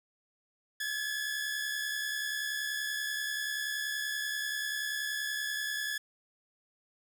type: tone pair together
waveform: sawtooth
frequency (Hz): 1645 / 1715.4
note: G#6 / A6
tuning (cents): -17 / -44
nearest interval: minor second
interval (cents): 73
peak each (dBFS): -36 / -30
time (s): 0.8-5.98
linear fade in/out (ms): 5
effects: none